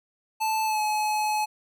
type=tone with pitch glide; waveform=square; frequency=875 to 852.1 Hz; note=A5 to G#5; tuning=-10 to +44 cents; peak=-24 dBFS; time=0.4-1.46 s; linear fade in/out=20 ms; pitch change=-46 cents; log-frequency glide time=0.65-0.8 s; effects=none